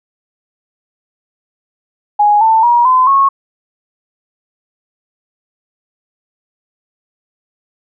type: tone with pitch steps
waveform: sine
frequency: 830.6 / 890.2 / 954.1 / 1022.6 / 1096 Hz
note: G#5 / A5 / A#5 / C6 / C#6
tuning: 0 / +20 / +40 / -40 / -20 cents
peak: -6 dBFS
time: 2.19-3.29 s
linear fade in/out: 10 ms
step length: 220 ms
effects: none